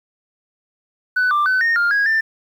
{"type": "tone with pitch steps", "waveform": "sine", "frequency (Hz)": [1496, 1183, 1514, 1843, 1405, 1649, 1783], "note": ["F#6", "D6", "F#6", "A#6", "F6", "G#6", "A6"], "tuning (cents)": [19, 12, 39, -20, 10, -13, 22], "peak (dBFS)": -12, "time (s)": [1.16, 2.21], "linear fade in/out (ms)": 10, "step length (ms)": 150, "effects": ["tanh soft clip ceiling -12 dBFS", "8-bit"]}